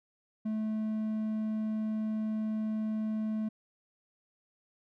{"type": "tone", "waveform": "triangle", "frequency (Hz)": 217, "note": "A3", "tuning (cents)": -24, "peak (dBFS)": -28, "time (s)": [0.45, 3.49], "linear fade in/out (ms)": 10, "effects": []}